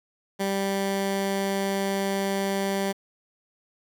15% pulse tone, 196 Hz, G3, in tune, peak -18 dBFS, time 0.39-2.93 s, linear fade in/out 20 ms, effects 9-bit

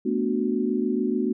sine chord, B minor seventh, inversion third, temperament equal, 220 / 246.9 / 293.7 / 370 Hz, A3 / B3 / D4 / F#4, 0 / 0 / 0 / 0 cents, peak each -27 / -26 / -29 / -27 dBFS, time 0.05-1.33 s, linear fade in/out 10 ms, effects none

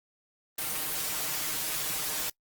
white noise with comb filter, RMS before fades -32 dBFS, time 0.58-2.3 s, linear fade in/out 5 ms, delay 6.5 ms, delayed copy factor +1, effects noise-tail reverb RT60 0.1 s tail -25 dB re dry + Opus 32 kbps

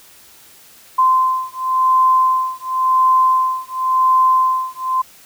sine beating tone pair, 1035 / 1035.93 Hz, C6 / C6, -19 / -18 cents, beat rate 0.93 Hz, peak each -15 dBFS, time 0.98-5.02 s, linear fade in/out 10 ms, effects white hiss -45 dBFS RMS until 5.25 s

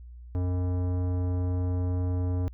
sine tone with tanh clipping, 90.1 Hz, F#2, 45 cents flat, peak -27 dBFS, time 0.35-2.48 s, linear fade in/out 0 ms, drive 16 dB, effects added 60 Hz sine -42 dBFS peak until 2.53 s

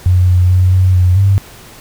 sine tone with pitch steps, 90.8 / 90.3 / 91.7 / 92.9 / 90.4 / 98 Hz, F#2 / F#2 / F#2 / F#2 / F#2 / G2, -32 / -42 / -15 / +7 / -40 / 0 cents, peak -6 dBFS, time 0.06-1.38 s, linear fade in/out 0 ms, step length 220 ms, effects pink hiss -37 dBFS RMS until 1.8 s

